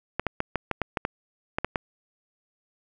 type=clicks; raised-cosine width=0.5 ms; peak=-10 dBFS; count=11; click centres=0.196 / 0.267 / 0.404 / 0.557 / 0.713 / 0.817 / 0.972 / 1.051 / 1.585 / 1.646 / 1.758 s; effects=none